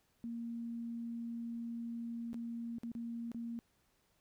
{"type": "tone with dropouts", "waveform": "sine", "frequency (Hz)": 233.1, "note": "A#3", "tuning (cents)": 0, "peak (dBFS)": -39, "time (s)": [0.24, 3.59], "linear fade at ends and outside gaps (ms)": 0, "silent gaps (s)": [[2.331, 2.343], [2.784, 2.834], [2.917, 2.951], [3.317, 3.346]], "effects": ["pink hiss -75 dBFS RMS until 4.2 s"]}